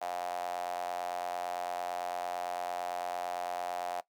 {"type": "tone with high-pass filter", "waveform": "sawtooth", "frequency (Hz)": 88.9, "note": "F2", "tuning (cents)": 31, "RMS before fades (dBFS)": -37, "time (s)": [0.01, 4.01], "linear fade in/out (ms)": 10, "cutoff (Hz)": 710, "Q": 7, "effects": ["noise-tail reverb RT60 0.1 s tail -18 dB re dry"]}